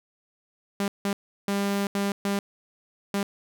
sawtooth tone bursts at uneven times, 199.8 Hz, G3, 33 cents sharp, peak -20 dBFS, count 6, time 0.8-0.88 / 1.05-1.13 / 1.48-1.87 / 1.95-2.12 / 2.25-2.39 / 3.14-3.23 s, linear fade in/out 2 ms, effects none

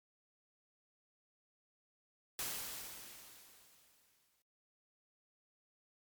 white noise with exponential decay, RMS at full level -39 dBFS, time 2.39-4.42 s, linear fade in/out 1 ms, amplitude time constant 440 ms, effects noise-tail reverb RT60 0.3 s tail -26 dB re dry + MP3 96 kbps

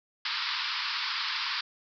white band-pass noise, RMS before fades -32 dBFS, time 0.25-1.61 s, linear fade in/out 5 ms, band 910 to 5100 Hz, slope 96 dB/octave, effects none

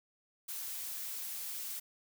blue noise, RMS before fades -41 dBFS, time 0.48-1.8 s, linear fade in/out 10 ms, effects none

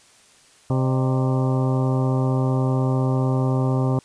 harmonic tone with a mistuned harmonic, 130.81 Hz, C3, in tune, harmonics 1 / 2 / 3 / 4 / 5 / 6 / 7 / 8 / 9, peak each -19 / -25 / -29 / -31 / -33 / -35 / -36 / -37 / -38 dBFS, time 0.7-3.99 s, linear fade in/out 2 ms, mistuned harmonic 5, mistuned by -99 cents, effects white hiss -53 dBFS RMS until 4.04 s + resampled to 22050 Hz

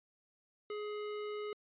square tone, 419.5 Hz, G#4, 17 cents sharp, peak -39 dBFS, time 0.7-1.53 s, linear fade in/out 2 ms, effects resampled to 8000 Hz

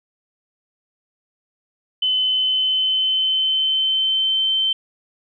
sine tone with pitch glide, 3035 to 3097 Hz, F#7 to G7, +43 to -22 cents, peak -16 dBFS, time 2.02-4.73 s, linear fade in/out 5 ms, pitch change +35 cents, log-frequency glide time 2.13-4.5 s, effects none

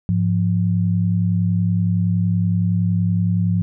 sine tone pair together, 103.89 / 174.61 Hz, G#2 / F3, +1 / 0 cents, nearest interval major sixth, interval 899 cents, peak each -18 dBFS, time 0.09-3.62 s, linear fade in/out 0 ms, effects none

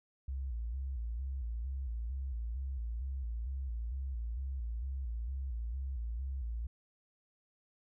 sine tone with vibrato, 61.74 Hz, B1, in tune, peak -35 dBFS, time 0.28-6.67 s, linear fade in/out 5 ms, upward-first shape square, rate 2.2 Hz, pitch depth 130 cents each way, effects none

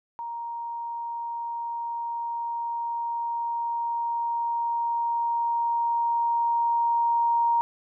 sine tone with level ramp, 936 Hz, A#5, 7 cents sharp, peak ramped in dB -31 to -19 dBFS, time 0.19-7.61 s, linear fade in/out 0 ms, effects none

